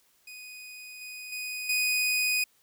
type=tone with level steps; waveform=sawtooth; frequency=2489 Hz; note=D#7; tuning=in tune; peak=-39 / -36 / -30 / -21 dBFS; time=0.27-2.44 s; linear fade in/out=5 ms; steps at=1.01 / 1.32 / 1.69 s; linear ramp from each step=5 ms; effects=white hiss -66 dBFS RMS until 2.62 s